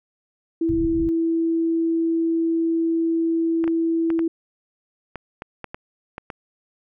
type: tone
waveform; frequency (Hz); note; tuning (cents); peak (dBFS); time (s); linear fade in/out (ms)
sine; 329.6; E4; 0; -18; 0.61-4.28; 5
type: low-pass noise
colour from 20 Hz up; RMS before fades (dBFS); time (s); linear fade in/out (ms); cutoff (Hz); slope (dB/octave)
pink; -30; 0.69-1.09; 0; 170; 48
type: clicks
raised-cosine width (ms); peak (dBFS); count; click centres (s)
0.5; -17; 10; 3.641 / 3.678 / 4.103 / 4.192 / 5.157 / 5.421 / 5.643 / 5.745 / 6.181 / 6.302
effects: none